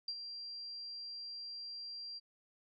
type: tone with ADSR envelope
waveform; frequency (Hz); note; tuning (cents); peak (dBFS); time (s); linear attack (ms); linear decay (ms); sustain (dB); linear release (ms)
sine; 4740; D8; +15; -35; 0.08-2.2; 4; 58; -8; 27
effects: none